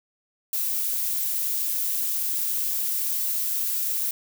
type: noise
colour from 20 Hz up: violet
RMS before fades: -26 dBFS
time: 0.53-4.11 s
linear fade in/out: 2 ms
effects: none